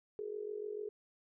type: tone with amplitude modulation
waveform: sine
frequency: 420 Hz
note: G#4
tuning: 19 cents sharp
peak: -35 dBFS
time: 0.19-0.89 s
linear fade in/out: 0 ms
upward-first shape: sine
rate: 46.8 Hz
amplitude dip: 80%
effects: none